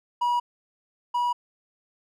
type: tone pair in turn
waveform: triangle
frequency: 966 / 969.7 Hz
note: B5 / B5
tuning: -39 / -32 cents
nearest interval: unison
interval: 7 cents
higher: second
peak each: -19 / -20 dBFS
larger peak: first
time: 0.21-0.4 / 1.14-1.33 s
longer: neither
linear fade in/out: 10 ms
effects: none